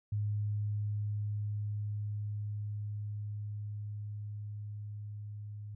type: tone with level ramp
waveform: sine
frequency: 104.3 Hz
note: G#2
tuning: 8 cents sharp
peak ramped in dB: -30 to -41 dBFS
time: 0.12-5.75 s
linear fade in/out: 5 ms
effects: none